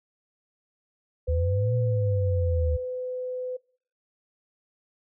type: tone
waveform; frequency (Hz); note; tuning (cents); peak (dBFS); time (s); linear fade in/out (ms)
sine; 505; B4; +39; -29; 1.27-3.57; 10
type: exponential two-way sweep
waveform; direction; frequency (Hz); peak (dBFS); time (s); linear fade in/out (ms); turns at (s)
sine; up then down; 75.2 to 118.9 to 75.2; -22; 1.28-2.77; 10; 1.75
effects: noise-tail reverb RT60 0.5 s tail -24 dB re dry